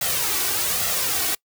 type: noise with flanger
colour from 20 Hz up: white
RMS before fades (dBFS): -23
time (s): 0.01-1.35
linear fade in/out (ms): 5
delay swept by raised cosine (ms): 1.5 to 2.7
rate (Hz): 1.2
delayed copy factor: +0.6
effects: noise-tail reverb RT60 0.1 s tail -26 dB re dry + high-pass 60 Hz 12 dB/octave